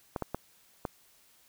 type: clicks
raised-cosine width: 1 ms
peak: -18 dBFS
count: 4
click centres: 0.162 / 0.223 / 0.346 / 0.852 s
effects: white hiss -63 dBFS RMS until 1.48 s